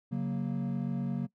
triangle chord, F# major, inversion second, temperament equal with one note detuned, 138.59 / 184.46 / 233.1 Hz, C#3 / F#3 / A#3, 0 / -5 / 0 cents, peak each -32 dBFS, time 0.11-1.27 s, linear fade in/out 20 ms, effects noise-tail reverb RT60 0.1 s tail -21 dB re dry + tanh soft clip ceiling -20 dBFS

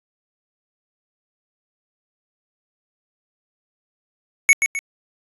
square tone with echo, 2217 Hz, C#7, in tune, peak -9 dBFS, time 4.49-4.53 s, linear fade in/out 0 ms, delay 130 ms, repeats 2, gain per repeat -7 dB, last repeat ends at 4.79 s, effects resampled to 32000 Hz

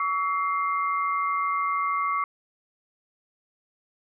sine tone cluster, 1132 / 1305 / 2104 Hz, C#6 / E6 / C7, +36 / -18 / +9 cents, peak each -24 / -32 / -32 dBFS, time 0-2.24 s, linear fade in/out 2 ms, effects none

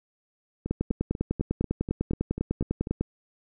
two click trains, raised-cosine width 3 ms, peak -13 / -19 dBFS, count 24 / 10, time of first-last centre 0.71-3.01 / 0.66-2.871 s, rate 10 / 4.07 Hz, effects none

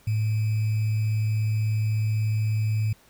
sine tone with sample-and-hold, 108.2 Hz, A2, 29 cents flat, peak -21 dBFS, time 0.07-2.93 s, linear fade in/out 5 ms, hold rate 2450 Hz, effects pink hiss -57 dBFS RMS until 3.09 s

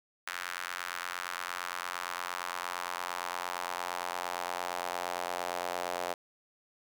sawtooth tone with high-pass filter sweep, 88.7 Hz, F2, 27 cents sharp, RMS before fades -37 dBFS, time 0.27-6.14 s, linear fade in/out 5 ms, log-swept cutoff 1500 to 640 Hz, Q 2, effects none

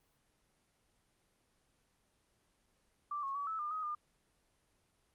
sine tone with pitch steps, 1173 / 1094 / 1140 / 1306 / 1203 / 1261 / 1207 Hz, D6 / C#6 / C#6 / E6 / D6 / D#6 / D6, -2 / -23 / +48 / -17 / +41 / +23 / +47 cents, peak -36 dBFS, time 3.11-3.95 s, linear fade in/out 5 ms, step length 120 ms, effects pink hiss -75 dBFS RMS until 5.14 s + Opus 24 kbps

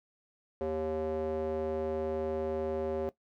square tone with band-pass filter, 78.5 Hz, D#2, 16 cents sharp, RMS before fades -33 dBFS, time 0.61-3.09 s, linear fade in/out 0 ms, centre 480 Hz, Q 6.6, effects noise-tail reverb RT60 0.1 s tail -17 dB re dry

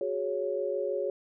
sine chord, F# suspended second, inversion none, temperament just, 370 / 416.2 / 555 Hz, F#4 / G#4 / C#5, 0 / +4 / +2 cents, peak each -34 / -33 / -31 dBFS, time 0.01-1.1 s, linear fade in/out 2 ms, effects none

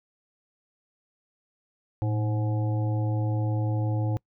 harmonic tone with a mistuned harmonic, 105.5 Hz, G#2, 28 cents sharp, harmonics 1 / 3 / 5 / 7 / 8, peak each -24 / -34 / -38 / -41 / -42 dBFS, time 2.02-4.17 s, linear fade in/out 0 ms, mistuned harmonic 1, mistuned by +95 cents, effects noise-tail reverb RT60 0.1 s tail -25 dB re dry

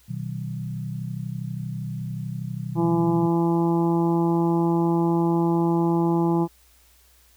sine chord, B major, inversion none, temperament equal with one note detuned, 123.47 / 155.56 / 188.45 Hz, B2 / D#3 / F#3, 0 / 0 / +32 cents, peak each -31 / -32 / -34 dBFS, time 0.08-3.28 s, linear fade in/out 20 ms
harmonic tone, 168.5 Hz, E3, 38 cents sharp, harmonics 1 / 2 / 3 / 4 / 5 / 6 / 7, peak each -22 / -21 / -37 / -36 / -29 / -34 / -43 dBFS, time 2.75-6.48 s, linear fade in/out 50 ms
effects added 60 Hz sine -58 dBFS peak until 7.36 s + white hiss -58 dBFS RMS until 7.36 s

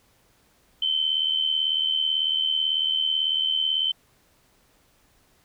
sine tone with amplitude modulation, 3082 Hz, G7, 30 cents flat, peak -18 dBFS, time 0.82-3.92 s, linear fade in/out 5 ms, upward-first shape sine, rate 78.1 Hz, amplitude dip 65%, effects pink hiss -62 dBFS RMS until 5.44 s

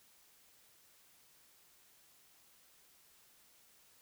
silence, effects white hiss -66 dBFS RMS until 4.01 s

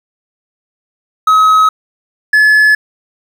triangle tone pair in turn, 1276 / 1715.1 Hz, D#6 / A6, +43 / -45 cents, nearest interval perfect fourth, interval 512 cents, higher second, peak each -3 dBFS, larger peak neither, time 1.27-1.69 / 2.33-2.75 s, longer neither, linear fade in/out 5 ms, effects 7-bit

